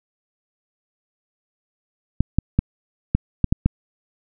clicks, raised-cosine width 5 ms, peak -3 dBFS, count 7, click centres 2.206 / 2.386 / 2.59 / 3.15 / 3.443 / 3.525 / 3.66 s, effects none

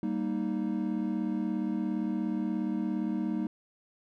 triangle chord, Eb major, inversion first, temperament equal, 196 / 233.1 / 311.1 Hz, G3 / Bb3 / Eb4, 0 / 0 / 0 cents, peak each -31 dBFS, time 0.03-3.47 s, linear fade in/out 2 ms, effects none

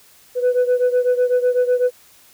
sine beating tone pair, 494.5 / 502.5 Hz, B4 / B4, +2 / +30 cents, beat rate 8 Hz, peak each -14 / -17 dBFS, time 0.35-1.91 s, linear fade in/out 50 ms, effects tanh soft clip ceiling -11 dBFS + white hiss -50 dBFS RMS until 2.33 s

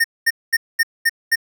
square tone bursts, 1830 Hz, A#6, 32 cents flat, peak -13 dBFS, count 6, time 0-1.358 s, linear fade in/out 10 ms, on 43 ms, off 220 ms, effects none

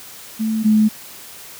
sine tone pair in turn, 220 / 215.2 Hz, A3 / A3, 0 / -38 cents, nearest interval unison, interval 38 cents, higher first, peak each -17 / -10 dBFS, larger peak second, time 0.39-0.64 / 0.64-0.89 s, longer neither, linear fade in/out 20 ms, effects white hiss -38 dBFS RMS until 1.59 s + high-pass 60 Hz 12 dB/octave

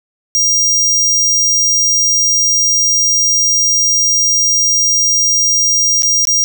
square tone with dropouts, 5700 Hz, F8, 34 cents sharp, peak -10 dBFS, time 0.35-6.44 s, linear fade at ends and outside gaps 0 ms, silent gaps 6.022-6.032 / 6.252-6.272 s, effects none

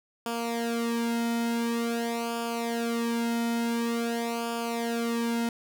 sawtooth tone with flanger, 233.1 Hz, A#3, in tune, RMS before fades -29 dBFS, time 0.26-5.49 s, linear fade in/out 2 ms, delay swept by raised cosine 0.5 to 1.8 ms, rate 0.47 Hz, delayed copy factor -0.8, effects none

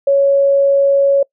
sine tone, 556 Hz, C#5, 5 cents sharp, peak -8 dBFS, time 0.07-1.23 s, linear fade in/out 5 ms, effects noise-tail reverb RT60 0.1 s tail -24 dB re dry

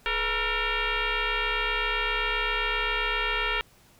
sine tone with frequency modulation, 494.8 Hz, B4, 3 cents sharp, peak -24 dBFS, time 0.06-3.61 s, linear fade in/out 0 ms, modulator 461 Hz, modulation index 6, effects pink hiss -58 dBFS RMS until 3.99 s

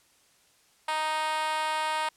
5% pulse tone with high-pass filter, 311.1 Hz, D#4, in tune, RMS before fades -29 dBFS, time 0.88-2.09 s, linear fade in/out 5 ms, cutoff 820 Hz, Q 9.2, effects white hiss -63 dBFS RMS until 2.16 s + low-pass 10000 Hz 12 dB/octave

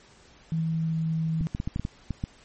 sine tone with pitch glide, 162 to 160.97 Hz, E3 to E3, -30 to -41 cents, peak -24 dBFS, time 0.52-1.47 s, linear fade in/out 0 ms, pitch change -11 cents, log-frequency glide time 0.76-1.08 s
clicks, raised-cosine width 5 ms, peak -16 dBFS, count 9, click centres 1.41 / 1.549 / 1.601 / 1.675 / 1.761 / 1.796 / 1.851 / 2.107 / 2.239 s
effects pink hiss -55 dBFS RMS until 2.44 s + MP3 32 kbps

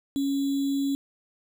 sine tone with sample-and-hold, 277.2 Hz, C#4, in tune, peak -23 dBFS, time 0.16-0.95 s, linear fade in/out 0 ms, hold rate 3675 Hz, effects none

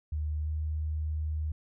sine tone with pitch glide, 76 to 77.19 Hz, D#2 to D#2, -40 to -13 cents, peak -29 dBFS, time 0.12-1.52 s, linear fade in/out 5 ms, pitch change +27 cents, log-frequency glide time 0.42-0.48 s, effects none

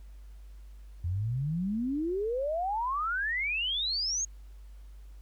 sine exponential sweep, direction up, 82.41 to 6690 Hz, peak -28 dBFS, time 1.04-4.25 s, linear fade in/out 5 ms, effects added 50 Hz sine -45 dBFS peak until 5.21 s + pink hiss -67 dBFS RMS until 5.21 s

